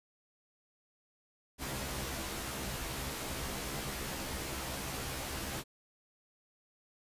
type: noise with comb filter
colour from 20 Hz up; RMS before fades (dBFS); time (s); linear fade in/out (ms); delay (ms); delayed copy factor
pink; -39; 1.58-5.64; 50; 15; +0.8
effects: resampled to 32000 Hz